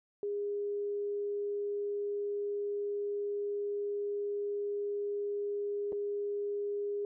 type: tone with dropouts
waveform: sine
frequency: 408.5 Hz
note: G#4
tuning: 29 cents flat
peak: -32 dBFS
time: 0.23-7.05 s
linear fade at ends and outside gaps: 1 ms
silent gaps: 5.922-5.928 s
effects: none